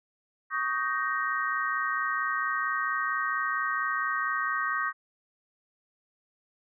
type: chord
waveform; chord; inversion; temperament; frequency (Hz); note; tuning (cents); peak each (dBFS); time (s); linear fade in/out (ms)
sine; Eb dominant seventh; third; just; 1120.1 / 1244.5 / 1555.6 / 1866.8; Db6 / Eb6 / G6 / Bb6; +18 / 0 / -14 / +2; -32; 0.5-4.93; 50
effects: none